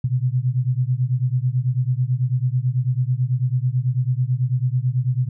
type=beating tone pair; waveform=sine; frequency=122.5 / 131.6 Hz; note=B2 / C3; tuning=-14 / +10 cents; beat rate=9.1 Hz; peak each=-20 / -21 dBFS; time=0.04-5.29 s; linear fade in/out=5 ms; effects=none